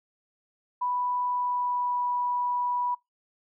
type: tone with pitch glide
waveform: sine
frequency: 987.8 to 979.8 Hz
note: B5 to B5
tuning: 0 to -14 cents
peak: -25 dBFS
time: 0.81-2.95 s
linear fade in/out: 10 ms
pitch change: -14 cents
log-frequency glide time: 1.24-2.06 s
effects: noise-tail reverb RT60 0.2 s tail -25 dB re dry